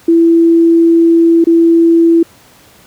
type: tone with dropouts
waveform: sine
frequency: 333.3 Hz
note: E4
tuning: 19 cents sharp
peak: -4 dBFS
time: 0.08-2.23 s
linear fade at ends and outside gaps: 5 ms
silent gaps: 1.442-1.469 s
effects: pink hiss -43 dBFS RMS until 2.86 s + high-pass 80 Hz 12 dB/octave